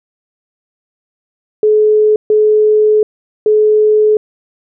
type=tone bursts at uneven times; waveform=sine; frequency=427.1 Hz; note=G#4; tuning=48 cents sharp; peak=-6 dBFS; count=3; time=1.63-2.16 / 2.3-3.03 / 3.46-4.17 s; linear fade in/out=2 ms; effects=none